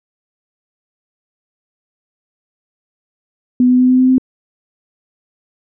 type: tone with pitch steps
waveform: sine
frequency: 249.3 / 251.2 / 253.1 / 255 / 256.9 / 258.8 Hz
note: B3 / B3 / B3 / C4 / C4 / C4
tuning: +16 / +30 / +43 / -44 / -32 / -19 cents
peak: -7 dBFS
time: 3.6-4.182 s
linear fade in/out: 2 ms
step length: 97 ms
effects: none